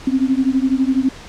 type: beating tone pair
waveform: sine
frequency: 258.8 / 270.8 Hz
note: C4 / C#4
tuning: -19 / -40 cents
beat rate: 12 Hz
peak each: -16 / -17 dBFS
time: 0.07-1.09 s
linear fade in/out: 5 ms
effects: pink hiss -37 dBFS RMS until 1.28 s + low-pass 6000 Hz 12 dB/octave